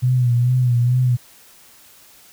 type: tone with vibrato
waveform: sine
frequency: 123.47 Hz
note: B2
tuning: in tune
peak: -13 dBFS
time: 0.02-1.17 s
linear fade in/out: 20 ms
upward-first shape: sine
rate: 2.3 Hz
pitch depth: 55 cents each way
effects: white hiss -48 dBFS RMS until 2.32 s